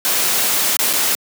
white noise with dropouts, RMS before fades -17 dBFS, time 0.05-1.15 s, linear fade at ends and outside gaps 0 ms, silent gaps 0.768-0.791 / 0.929-0.935 s, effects high-pass 200 Hz 12 dB/octave

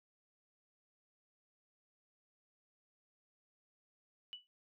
sine tone with exponential decay, 2960 Hz, F#7, in tune, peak -40 dBFS, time 4.33-4.47 s, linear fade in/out 0 ms, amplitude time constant 29 ms, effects none

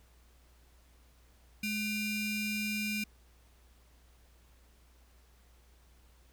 45% pulse ring-modulated tone, 1300 Hz, E6, 24 cents flat, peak -29 dBFS, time 1.63-3.04 s, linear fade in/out 5 ms, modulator 1090 Hz, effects added 60 Hz sine -60 dBFS peak until 6.32 s + pink hiss -67 dBFS RMS until 6.32 s

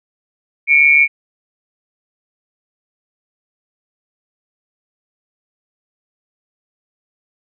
sine tone pair together, 2225 / 2371 Hz, C#7 / D7, +6 / +16 cents, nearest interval minor second, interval 110 cents, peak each -10 dBFS, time 0.67-1.08 s, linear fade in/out 50 ms, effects none

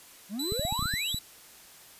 triangle exponential sweep, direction up, 185 to 3951 Hz, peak -30 dBFS, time 0.29-1.16 s, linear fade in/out 50 ms
sawtooth tone with vibrato, 3951 Hz, B7, in tune, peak -29 dBFS, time 0.39-1.19 s, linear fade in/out 5 ms, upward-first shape triangle, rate 2.5 Hz, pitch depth 34 cents each way
clicks, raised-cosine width 5 ms, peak -22 dBFS, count 9, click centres 0.522 / 0.595 / 0.651 / 0.725 / 0.793 / 0.826 / 0.857 / 0.939 / 1.145 s
effects white hiss -52 dBFS RMS until 1.99 s + resampled to 32000 Hz

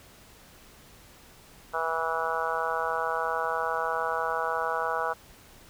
harmonic tone, 163.1 Hz, E3, 18 cents flat, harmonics 3 / 4 / 5 / 6 / 7 / 8 / 9, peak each -34 / -34 / -34 / -34 / -34 / -34 / -34 dBFS, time 1.73-5.14 s, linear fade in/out 20 ms, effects pink hiss -53 dBFS RMS until 5.69 s

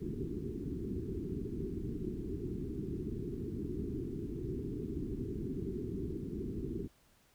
white low-pass noise, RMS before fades -39 dBFS, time 0-6.88 s, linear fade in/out 20 ms, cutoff 410 Hz, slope 96 dB/octave, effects pink hiss -68 dBFS RMS until 7.34 s

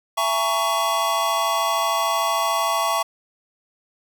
square chord, A# half-diminished seventh, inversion second, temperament just, 671.3 / 839.1 / 932.3 / 1118.8 Hz, E5 / G#5 / A#5 / C#6, +31 / +18 / 0 / +16 cents, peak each -26 / -28 / -28 / -23 dBFS, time 0.17-3.03 s, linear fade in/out 10 ms, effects none

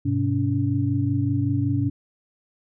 sine tone cluster, 101.2 / 126.5 / 283.9 Hz, G#2 / B2 / C#4, -44 / +42 / +41 cents, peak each -24 dBFS, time 0.05-1.9 s, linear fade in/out 10 ms, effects none

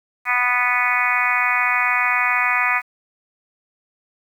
harmonic tone, 246.9 Hz, B3, in tune, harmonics 3 / 4 / 5 / 6 / 7 / 8 / 9 / 10, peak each -28 / -25 / -23 / -28 / -26 / -22 / -23 / -24 dBFS, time 0.25-2.82 s, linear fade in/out 50 ms, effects 8-bit

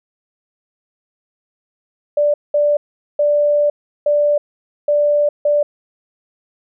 sine tone bursts at uneven times, 587.3 Hz, D5, in tune, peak -11 dBFS, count 6, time 2.17-2.34 / 2.54-2.77 / 3.19-3.7 / 4.06-4.38 / 4.88-5.29 / 5.45-5.63 s, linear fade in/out 5 ms, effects none

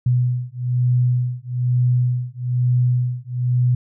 sine beating tone pair, 123.47 / 124.57 Hz, B2 / B2, 0 / +15 cents, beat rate 1.1 Hz, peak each -19 dBFS, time 0.06-3.75 s, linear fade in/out 5 ms, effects none

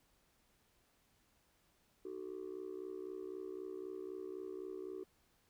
sine tone with amplitude modulation, 376.5 Hz, F#4, 30 cents sharp, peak -37 dBFS, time 2.05-5.04 s, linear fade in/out 5 ms, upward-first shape sine, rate 63.9 Hz, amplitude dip 100%, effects tanh soft clip ceiling -38 dBFS + pink hiss -74 dBFS RMS until 5.49 s

